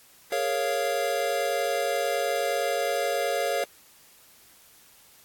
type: chord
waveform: square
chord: Bb minor seventh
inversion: third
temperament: equal with one note detuned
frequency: 415.3 / 466.2 / 554.4 / 694 Hz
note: Ab4 / Bb4 / Db5 / F5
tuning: 0 / 0 / 0 / -11 cents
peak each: -34 / -32 / -29 / -30 dBFS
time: 0.32-3.64 s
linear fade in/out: 2 ms
effects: white hiss -55 dBFS RMS until 5.24 s + AAC 64 kbps